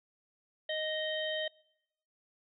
harmonic tone, 622 Hz, D#5, 1 cent flat, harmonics 1 / 3 / 5 / 6, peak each -35 / -39 / -38 / -43 dBFS, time 0.69-1.48 s, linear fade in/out 5 ms, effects noise-tail reverb RT60 0.9 s tail -26 dB re dry

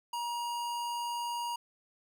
square tone, 950 Hz, A#5, 33 cents sharp, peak -34 dBFS, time 0.13-1.56 s, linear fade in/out 5 ms, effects none

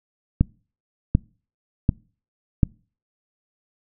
click train, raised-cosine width 5 ms, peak -3 dBFS, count 4, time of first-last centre 0.41-2.632 s, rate 1.35 Hz, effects noise-tail reverb RT60 0.4 s tail -26 dB re dry

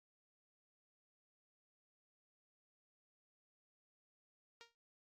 5% pulse tone with exponential decay, 466.2 Hz, A#4, in tune, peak -40 dBFS, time 4.61-4.75 s, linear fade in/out 0 ms, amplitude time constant 30 ms, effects low-pass 6000 Hz 12 dB/octave + Opus 48 kbps

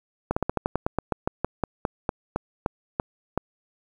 slowing click train, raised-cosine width 1 ms, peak -9 dBFS, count 19, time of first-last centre 0.31-3.376 s, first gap 55 ms, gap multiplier 1.12, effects 8-bit

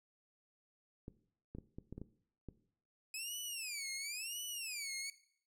clicks, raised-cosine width 3 ms, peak -33 dBFS, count 8, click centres 1.081 / 1.55 / 1.585 / 1.785 / 1.926 / 1.98 / 2.016 / 2.487 s
15% pulse tone with vibrato, 2524 Hz, D#7, 24 cents sharp, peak -34 dBFS, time 3.14-5.1 s, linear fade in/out 2 ms, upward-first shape sine, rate 0.96 Hz, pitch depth 280 cents each way
effects noise-tail reverb RT60 0.6 s tail -17 dB re dry

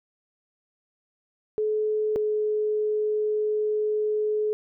sine tone pair in turn, 428.6 / 425.6 Hz, A4 / G#4, -45 / +42 cents, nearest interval unison, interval 13 cents, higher first, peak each -22 dBFS, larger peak neither, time 1.58-2.16 / 2.16-4.53 s, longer second, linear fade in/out 0 ms, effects none

